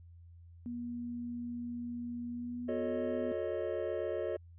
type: tone with pitch glide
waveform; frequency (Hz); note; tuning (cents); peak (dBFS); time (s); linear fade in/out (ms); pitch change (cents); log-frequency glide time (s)
sine; 240 to 248.5; B3 to B3; -49 to +11; -37; 0.66-3.32; 0; +60; 2.29-3
type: chord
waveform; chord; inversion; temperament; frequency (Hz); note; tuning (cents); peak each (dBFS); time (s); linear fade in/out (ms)
triangle; D# half-diminished seventh; first; equal with one note detuned; 361.5 / 440 / 554.4 / 622.3; F#4 / A4 / C#5 / D#5; -40 / 0 / 0 / 0; -37; 2.68-4.37; 10
effects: added 85 Hz sine -52 dBFS peak until 4.58 s + resampled to 8000 Hz